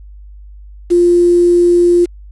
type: tone with quantisation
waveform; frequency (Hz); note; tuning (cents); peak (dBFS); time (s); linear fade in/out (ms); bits
sine; 349.2; F4; 0; -6; 0.9-2.06; 20; 5
effects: added 50 Hz sine -32 dBFS peak until 2.31 s + resampled to 24000 Hz